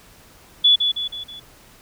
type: tone with echo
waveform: sine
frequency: 3429 Hz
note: A7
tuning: 45 cents flat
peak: -10 dBFS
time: 0.64-0.76 s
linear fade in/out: 10 ms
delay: 160 ms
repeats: 4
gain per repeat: -6 dB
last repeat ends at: 1.4 s
effects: pink hiss -49 dBFS RMS until 1.81 s